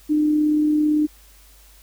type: tone with amplitude modulation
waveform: sine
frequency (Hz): 302.1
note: D4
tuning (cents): +49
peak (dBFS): -14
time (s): 0.09-1.07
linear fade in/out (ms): 20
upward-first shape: sine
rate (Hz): 37.8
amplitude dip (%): 25
effects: added 50 Hz sine -49 dBFS peak until 1.82 s + white hiss -52 dBFS RMS until 1.82 s